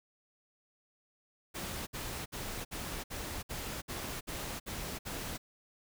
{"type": "noise bursts", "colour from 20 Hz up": "pink", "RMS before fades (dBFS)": -40, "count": 10, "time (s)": [1.54, 5.38], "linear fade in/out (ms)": 20, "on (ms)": 330, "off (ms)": 60, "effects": []}